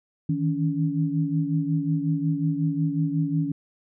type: tone cluster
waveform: sine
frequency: 155.7 / 161.2 / 282.5 Hz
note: D#3 / E3 / C#4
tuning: +2 / -38 / +33 cents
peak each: -26 dBFS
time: 0.29-3.52 s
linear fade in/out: 5 ms
effects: none